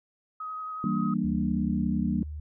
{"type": "tone with vibrato", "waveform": "sine", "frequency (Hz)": 1262, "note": "D#6", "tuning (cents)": 24, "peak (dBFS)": -33, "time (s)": [0.4, 1.14], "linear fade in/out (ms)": 5, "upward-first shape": "triangle", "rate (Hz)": 11, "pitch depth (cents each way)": 14}
{"type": "chord", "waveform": "sine", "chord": "E half-diminished seventh", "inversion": "none", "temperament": "equal", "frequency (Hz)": [164.81, 196, 233.1, 293.7], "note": ["E3", "G3", "Bb3", "D4"], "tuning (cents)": [0, 0, 0, 0], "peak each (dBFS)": [-32, -28, -29, -34], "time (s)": [0.84, 2.23], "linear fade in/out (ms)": 2}
{"type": "tone with pitch glide", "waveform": "sine", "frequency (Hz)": [73.42, 75.05], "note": ["D2", "D2"], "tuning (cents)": [0, 38], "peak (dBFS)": -34, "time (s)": [1.24, 2.4], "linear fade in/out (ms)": 5, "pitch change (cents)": 38, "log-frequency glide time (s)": [1.55, 2.07]}
{"effects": []}